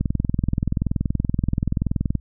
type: click train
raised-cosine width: 5 ms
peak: -8 dBFS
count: 46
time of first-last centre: 0.01-2.153 s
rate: 21 Hz
effects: added 60 Hz sine -42 dBFS peak until 2.2 s